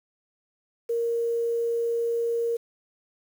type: tone with quantisation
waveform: sine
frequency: 466.2 Hz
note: A#4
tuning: in tune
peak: -23 dBFS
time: 0.89-2.57 s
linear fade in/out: 10 ms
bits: 8
effects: none